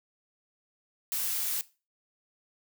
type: noise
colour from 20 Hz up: blue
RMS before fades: -31 dBFS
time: 1.12-1.61 s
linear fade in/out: 0 ms
effects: noise-tail reverb RT60 0.3 s tail -18 dB re dry